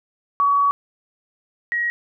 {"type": "tone pair in turn", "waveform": "sine", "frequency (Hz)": [1131, 1898.4], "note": ["C#6", "A#6"], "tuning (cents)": [34, 31], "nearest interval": "major sixth", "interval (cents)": 897, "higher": "second", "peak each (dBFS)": [-14, -19], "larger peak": "first", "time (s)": [[0.4, 0.71], [1.72, 1.9]], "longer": "first", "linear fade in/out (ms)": 0, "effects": []}